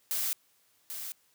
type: noise with echo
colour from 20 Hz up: blue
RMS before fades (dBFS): -31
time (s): 0.11-0.33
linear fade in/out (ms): 0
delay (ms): 790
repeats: 1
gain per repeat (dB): -8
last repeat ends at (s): 1.12
effects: white hiss -68 dBFS RMS until 1.34 s + high-pass 80 Hz 12 dB/octave